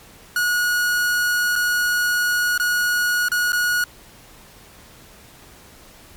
45% pulse tone with dropouts, 1452 Hz, F#6, 33 cents flat, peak -17 dBFS, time 0.36-3.84 s, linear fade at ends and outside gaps 2 ms, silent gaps 1.556-1.56 / 2.578-2.598 / 3.285-3.317 / 3.521-3.53 s, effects pink hiss -46 dBFS RMS until 6.16 s + MP3 96 kbps

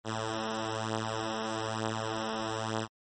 5% pulse beating tone pair, 110 / 111.1 Hz, A2 / A2, 0 / +17 cents, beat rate 1.1 Hz, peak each -25 / -22 dBFS, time 0.04-2.88 s, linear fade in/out 50 ms, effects MP3 32 kbps

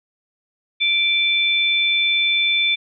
sine tone pair together, 2349 / 3520 Hz, D7 / A7, 0 / 0 cents, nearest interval perfect fifth, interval 700 cents, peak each -18 dBFS, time 0.8-2.76 s, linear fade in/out 20 ms, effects none

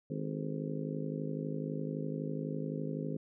harmonic tone with a mistuned harmonic, 51.91 Hz, G#1, in tune, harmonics 3 / 4 / 5 / 6 / 7 / 8 / 9 / 10, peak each -38 / -43 / -40 / -46 / -48 / -44 / -49 / -46 dBFS, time 0.1-3.17 s, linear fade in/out 5 ms, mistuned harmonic 9, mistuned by -71 cents, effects none

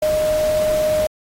sine tone in noise, 616 Hz, D#5, 17 cents flat, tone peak -15 dBFS, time 0.02-1.07 s, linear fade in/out 5 ms, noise pink, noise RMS -30 dBFS, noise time 0.02-1.07 s, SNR +12 dB, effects AAC 48 kbps

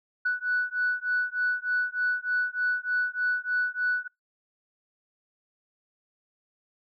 sine beating tone pair, 1480 / 1483.3 Hz, F#6 / F#6, 0 / +4 cents, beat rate 3.3 Hz, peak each -27 dBFS, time 0.25-4.08 s, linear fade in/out 10 ms, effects noise-tail reverb RT60 0.2 s tail -26 dB re dry + tanh soft clip ceiling -18 dBFS

